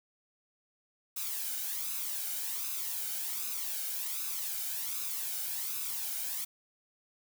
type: noise with flanger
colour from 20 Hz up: blue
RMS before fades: -36 dBFS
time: 1.16-6.45 s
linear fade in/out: 10 ms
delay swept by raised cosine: 0.78 to 1.35 ms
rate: 1.3 Hz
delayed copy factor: +0.6
effects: none